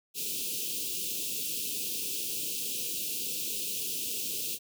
white band-stop noise, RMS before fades -34 dBFS, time 0.14-4.59 s, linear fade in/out 50 ms, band 510 to 2500 Hz, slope 96 dB/octave, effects high-pass 150 Hz 12 dB/octave

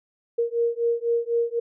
sine beating tone pair, 466.2 / 470.2 Hz, A#4 / A#4, 0 / +15 cents, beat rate 4 Hz, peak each -24 dBFS, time 0.38-1.6 s, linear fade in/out 10 ms, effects none

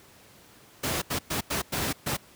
pink noise bursts at uneven times, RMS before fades -28 dBFS, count 6, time 0.83-1.02 / 1.1-1.19 / 1.3-1.41 / 1.5-1.62 / 1.72-1.93 / 2.06-2.17 s, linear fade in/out 10 ms, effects pink hiss -54 dBFS RMS until 2.35 s + high-pass 80 Hz 12 dB/octave

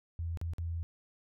sine tone with dropouts, 83.7 Hz, E2, 27 cents sharp, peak -33 dBFS, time 0.19-0.83 s, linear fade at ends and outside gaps 0 ms, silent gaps 0.373-0.414 / 0.535-0.583 s, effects none

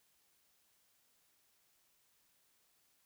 silence, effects white hiss -74 dBFS RMS until 3.05 s

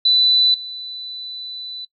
sine tone with level steps, 3987 Hz, B7, 16 cents sharp, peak -12 / -29 dBFS, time 0.05-1.85 s, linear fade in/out 5 ms, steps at 0.54 s, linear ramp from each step 2 ms, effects noise-tail reverb RT60 0.1 s tail -19 dB re dry

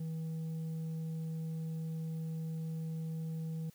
sine tone with tanh clipping, 160.9 Hz, E3, 42 cents flat, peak -37 dBFS, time 0-3.7 s, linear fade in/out 5 ms, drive 4 dB, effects white hiss -65 dBFS RMS until 3.74 s

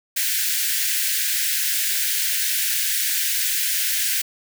white high-pass noise, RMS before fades -22 dBFS, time 0.16-4.22 s, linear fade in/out 10 ms, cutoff 1500 Hz, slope 96 dB/octave, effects none

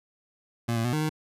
25% pulse tone with pitch steps, 117.1 / 114.3 / 122.1 / 153.7 / 155.1 Hz, A#2 / A#2 / B2 / D#3 / D#3, +8 / -34 / -19 / -21 / -5 cents, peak -21 dBFS, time 0.68-1.095 s, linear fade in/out 10 ms, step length 83 ms, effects resampled to 32000 Hz

